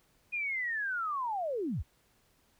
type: linear sweep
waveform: sine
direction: down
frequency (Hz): 2475 to 39.26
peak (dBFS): -31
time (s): 0.32-1.83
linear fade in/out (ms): 20
effects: pink hiss -69 dBFS RMS until 2.59 s